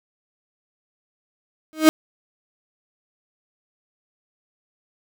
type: tone with exponential growth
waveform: 35% pulse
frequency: 313.4 Hz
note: D#4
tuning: 13 cents sharp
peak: -3 dBFS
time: 1.73-1.89 s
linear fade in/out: 0 ms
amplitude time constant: 33 ms
effects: none